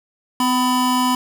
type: tone pair together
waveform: square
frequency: 253 / 997 Hz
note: B3 / B5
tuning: +42 / +16 cents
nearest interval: 2 octaves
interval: 2374 cents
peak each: -19 dBFS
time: 0.4-1.15 s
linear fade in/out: 2 ms
effects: none